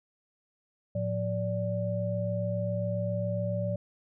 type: tone cluster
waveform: sine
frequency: 110.5 / 177.8 / 581 Hz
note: A2 / F3 / D5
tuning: +8 / +31 / -19 cents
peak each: -31 / -34 / -32 dBFS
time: 0.95-3.76 s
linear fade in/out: 5 ms
effects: none